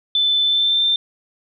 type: tone with pitch glide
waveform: sine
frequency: 3520 to 3575 Hz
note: A7 to A7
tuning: 0 to +27 cents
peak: -14 dBFS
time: 0.15-0.96 s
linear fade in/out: 2 ms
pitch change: +27 cents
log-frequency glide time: 0.44-0.84 s
effects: none